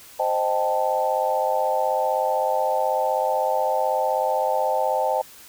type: chord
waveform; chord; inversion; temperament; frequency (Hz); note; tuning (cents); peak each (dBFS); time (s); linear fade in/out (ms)
sine; A half-diminished seventh; first; equal; 523.3 / 622.3 / 784 / 880; C5 / Eb5 / G5 / A5; 0 / 0 / 0 / 0; -25; 0.19-5.22; 10
effects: white hiss -46 dBFS RMS until 5.48 s